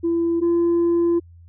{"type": "tone pair in turn", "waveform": "sine", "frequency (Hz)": [336.6, 341.3], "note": ["E4", "F4"], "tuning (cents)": [36, -40], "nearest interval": "unison", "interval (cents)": 24, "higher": "second", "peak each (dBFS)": [-16, -13], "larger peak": "second", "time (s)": [[0.03, 0.41], [0.41, 1.2]], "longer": "second", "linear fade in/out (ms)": 20, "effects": ["tanh soft clip ceiling -14 dBFS", "added 85 Hz sine -43 dBFS peak until 1.48 s"]}